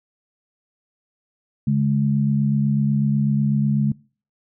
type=tone pair together; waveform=sine; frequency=141.92 / 210 Hz; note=C#3 / G#3; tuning=+41 / +19 cents; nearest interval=perfect fifth; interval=678 cents; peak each=-18 / -19 dBFS; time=1.67-3.92 s; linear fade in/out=5 ms; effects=noise-tail reverb RT60 0.4 s tail -23 dB re dry